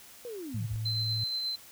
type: linear sweep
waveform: sine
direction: down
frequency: 500 to 41.63 Hz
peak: -37 dBFS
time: 0.25-0.76 s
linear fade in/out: 0 ms
type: tone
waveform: sine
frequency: 110 Hz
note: A2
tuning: in tune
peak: -31 dBFS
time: 0.54-1.24 s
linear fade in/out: 5 ms
type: tone with tremolo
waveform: sine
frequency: 4081 Hz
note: C8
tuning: 44 cents flat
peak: -29 dBFS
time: 0.85-1.56 s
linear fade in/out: 10 ms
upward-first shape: sine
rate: 8.4 Hz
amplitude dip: 25%
effects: white hiss -52 dBFS RMS until 1.71 s